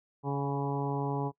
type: harmonic tone with a mistuned harmonic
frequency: 140.7 Hz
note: C#3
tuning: 26 cents sharp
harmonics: 1 / 2 / 3 / 4 / 5 / 6 / 7 / 8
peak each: -32 / -36 / -36 / -45 / -43 / -38 / -40 / -50 dBFS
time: 0.23-1.32 s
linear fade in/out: 50 ms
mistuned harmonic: 6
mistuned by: -21 cents
effects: noise-tail reverb RT60 0.1 s tail -22 dB re dry